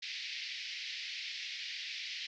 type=band-pass noise; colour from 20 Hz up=pink; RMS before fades=-42 dBFS; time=0.02-2.27 s; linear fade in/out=10 ms; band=2000 to 5300 Hz; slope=48 dB/octave; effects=none